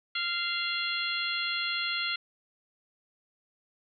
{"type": "harmonic tone with a mistuned harmonic", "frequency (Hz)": 694, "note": "F5", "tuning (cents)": -11, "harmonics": [2, 3, 4, 5, 6], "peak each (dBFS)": [-35, -35, -35, -35, -35], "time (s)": [0.15, 2.16], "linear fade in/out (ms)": 5, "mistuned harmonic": 5, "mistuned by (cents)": -55, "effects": []}